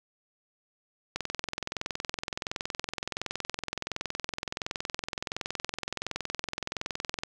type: click train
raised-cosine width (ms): 0.2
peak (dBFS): -14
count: 131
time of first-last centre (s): 1.16-7.235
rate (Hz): 21.4
effects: none